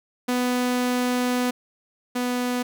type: tone pair in turn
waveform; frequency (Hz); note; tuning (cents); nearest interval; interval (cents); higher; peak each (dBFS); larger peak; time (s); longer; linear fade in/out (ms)
sawtooth; 248.2 / 247.3; B3 / B3; +9 / +3; unison; 6; first; -17 / -19; first; 0.28-1.51 / 2.15-2.63; first; 10
effects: none